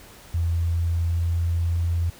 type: tone with pitch glide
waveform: sine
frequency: 84.2 to 84.98 Hz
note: E2 to F2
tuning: +37 to -47 cents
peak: -20 dBFS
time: 0.34-2.1 s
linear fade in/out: 5 ms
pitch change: +16 cents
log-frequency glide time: 0.65-1.64 s
effects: pink hiss -47 dBFS RMS until 2.19 s